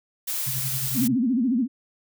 blue noise, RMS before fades -28 dBFS, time 0.27-1.08 s, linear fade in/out 10 ms
sine tone with tremolo, 130.81 Hz, C3, in tune, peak -27 dBFS, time 0.46-1.16 s, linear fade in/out 20 ms, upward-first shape sine, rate 11 Hz, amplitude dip 75%
sine tone with vibrato, 246.7 Hz, B3, 2 cents flat, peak -19 dBFS, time 0.94-1.68 s, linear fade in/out 50 ms, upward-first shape sine, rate 14 Hz, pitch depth 180 cents each way
effects none

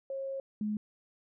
sine tone pair in turn, 541 / 211.4 Hz, C#5 / G#3, -42 / +31 cents, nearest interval octave + major third, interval 1627 cents, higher first, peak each -34 / -30 dBFS, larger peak second, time 0.1-0.4 / 0.61-0.77 s, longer first, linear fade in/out 2 ms, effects none

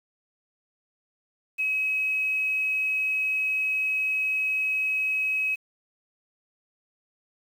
sine tone with quantisation, 2552 Hz, D#7, 43 cents sharp, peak -23 dBFS, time 1.58-5.56 s, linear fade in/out 20 ms, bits 8, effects none

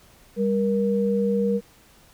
sine tone pair together, 198.9 / 473.1 Hz, G3 / A#4, +25 / +26 cents, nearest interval octave + minor third, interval 1501 cents, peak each -22 dBFS, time 0.36-1.61 s, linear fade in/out 50 ms, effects pink hiss -54 dBFS RMS until 2.13 s

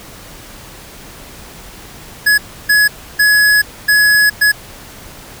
square tone bursts at uneven times, 1687 Hz, G#6, 27 cents sharp, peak -8 dBFS, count 5, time 2.26-2.38 / 2.69-2.88 / 3.19-3.62 / 3.88-4.3 / 4.41-4.52 s, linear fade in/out 10 ms, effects pink hiss -35 dBFS RMS until 5.4 s

